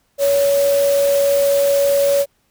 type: tone in noise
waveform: sine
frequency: 562 Hz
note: C#5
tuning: 24 cents sharp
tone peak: -12 dBFS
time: 0.18-2.26 s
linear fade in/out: 50 ms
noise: white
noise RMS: -27 dBFS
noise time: 0.18-2.26 s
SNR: +12 dB
effects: pink hiss -63 dBFS RMS until 2.5 s